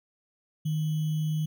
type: tone with sample-and-hold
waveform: sine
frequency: 155.1 Hz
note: D#3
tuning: 5 cents flat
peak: -25 dBFS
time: 0.65-1.46 s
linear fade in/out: 10 ms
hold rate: 3150 Hz
effects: none